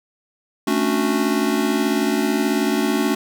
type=chord; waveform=square; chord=D major seventh; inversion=second; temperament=just; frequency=220.2 / 275.3 / 293.7 / 367.1 Hz; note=A3 / C#4 / D4 / F#4; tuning=+2 / -12 / 0 / -14 cents; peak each=-23 / -24 / -24 / -24 dBFS; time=0.67-3.15 s; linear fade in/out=5 ms; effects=none